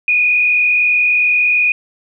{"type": "tone with frequency modulation", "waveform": "sine", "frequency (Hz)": 2464, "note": "D#7", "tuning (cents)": -17, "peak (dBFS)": -10, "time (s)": [0.08, 1.72], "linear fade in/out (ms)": 2, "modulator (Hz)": 42.8, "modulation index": 0.99, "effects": []}